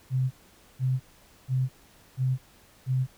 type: tone bursts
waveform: sine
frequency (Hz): 129.7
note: C3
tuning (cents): -15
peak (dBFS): -22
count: 5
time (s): 0.1-3.07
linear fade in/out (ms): 50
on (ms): 210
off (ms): 480
effects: pink hiss -57 dBFS RMS until 3.17 s